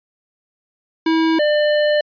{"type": "tone pair in turn", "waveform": "square", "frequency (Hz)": [323.6, 597.6], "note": ["E4", "D5"], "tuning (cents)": [-32, 30], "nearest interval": "major seventh", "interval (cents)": 1062, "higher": "second", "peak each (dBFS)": -14, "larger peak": "neither", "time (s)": [[1.06, 1.39], [1.39, 2.01]], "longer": "second", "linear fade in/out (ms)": 5, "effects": ["resampled to 11025 Hz"]}